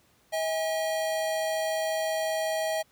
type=tone pair together; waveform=square; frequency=640.4 / 815 Hz; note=D#5 / G#5; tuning=+50 / -33 cents; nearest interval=major third; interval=417 cents; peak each=-28 / -35 dBFS; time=0.32-2.83 s; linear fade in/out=20 ms; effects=pink hiss -64 dBFS RMS until 2.91 s + high-pass 60 Hz 12 dB/octave